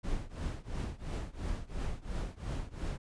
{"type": "noise with tremolo", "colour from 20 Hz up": "brown", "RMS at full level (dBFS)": -33, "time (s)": [0.03, 2.98], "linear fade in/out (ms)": 20, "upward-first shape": "triangle", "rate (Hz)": 2.9, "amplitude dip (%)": 95, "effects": ["resampled to 22050 Hz"]}